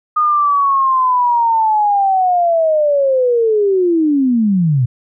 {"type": "linear sweep", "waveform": "sine", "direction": "down", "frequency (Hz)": [1233, 116.54], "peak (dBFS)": -10, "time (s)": [0.16, 4.86], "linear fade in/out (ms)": 10, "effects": []}